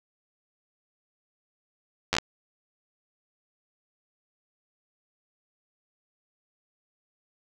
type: slowing click train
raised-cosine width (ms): 0.2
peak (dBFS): -6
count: 5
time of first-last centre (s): 2.13-2.184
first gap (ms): 10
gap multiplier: 1.21
effects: none